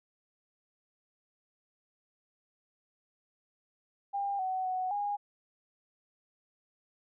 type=tone with pitch steps; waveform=sine; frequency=800 / 750 / 742 / 818 Hz; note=G5 / F#5 / F#5 / G#5; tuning=+35 / +23 / +5 / -26 cents; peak=-30 dBFS; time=4.13-5.17 s; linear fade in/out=20 ms; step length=260 ms; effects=none